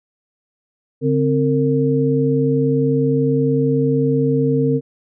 sine tone cluster, 141.9 / 261.7 / 457.7 Hz, C#3 / C4 / A#4, +41 / 0 / -32 cents, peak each -18 dBFS, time 1.01-4.81 s, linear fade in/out 50 ms, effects none

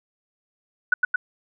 sine tone with echo, 1480 Hz, F#6, in tune, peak -13 dBFS, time 0.92-0.94 s, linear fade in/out 5 ms, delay 110 ms, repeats 2, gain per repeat -2 dB, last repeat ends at 1.16 s, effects none

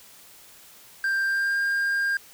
triangle tone with pitch glide, 1582 to 1605 Hz, G6 to G6, +15 to +40 cents, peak -20 dBFS, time 1.04-2.17 s, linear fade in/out 2 ms, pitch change +25 cents, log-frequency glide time 1.25-1.58 s, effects white hiss -50 dBFS RMS until 2.33 s

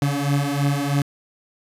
30% pulse beating tone pair, 140.6 / 143.7 Hz, C#3 / D3, +25 / -37 cents, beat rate 3.1 Hz, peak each -19 / -20 dBFS, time 0.02-1.02 s, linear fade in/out 2 ms, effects resampled to 32000 Hz + 9-bit

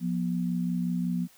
sine tone pair together, 176.7 / 242.2 Hz, F3 / B3, +21 / -34 cents, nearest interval perfect fourth, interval 545 cents, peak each -27 / -31 dBFS, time 0-1.28 s, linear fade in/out 50 ms, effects white hiss -58 dBFS RMS until 1.37 s

